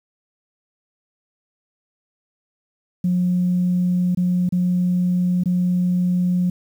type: tone with dropouts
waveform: sine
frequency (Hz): 179.4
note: F3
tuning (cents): +47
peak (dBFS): -15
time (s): 3.04-6.5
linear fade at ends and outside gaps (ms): 5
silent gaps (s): 4.149-4.172 / 4.491-4.523 / 5.437-5.457
effects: tanh soft clip ceiling -11 dBFS + 8-bit